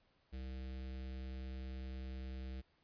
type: tone with notch filter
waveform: square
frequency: 65 Hz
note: C2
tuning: 11 cents flat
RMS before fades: -45 dBFS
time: 0.32-2.62 s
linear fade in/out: 20 ms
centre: 1000 Hz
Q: 0.89
effects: pink hiss -75 dBFS RMS until 2.83 s + resampled to 11025 Hz